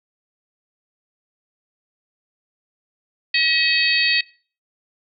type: harmonic tone with a mistuned harmonic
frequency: 640 Hz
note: D#5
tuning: 49 cents sharp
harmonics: 3 / 4 / 5 / 6 / 7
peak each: -21 / -20 / -26 / -26 / -20 dBFS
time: 3.34-4.21 s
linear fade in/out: 5 ms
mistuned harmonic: 6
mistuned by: -28 cents
effects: noise-tail reverb RT60 0.4 s tail -22 dB re dry